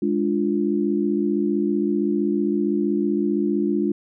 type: chord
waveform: sine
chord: D diminished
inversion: second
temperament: equal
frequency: 207.7 / 293.7 / 349.2 Hz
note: Ab3 / D4 / F4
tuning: 0 / 0 / 0 cents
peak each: -23 dBFS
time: 0.02-3.92 s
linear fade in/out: 5 ms
effects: none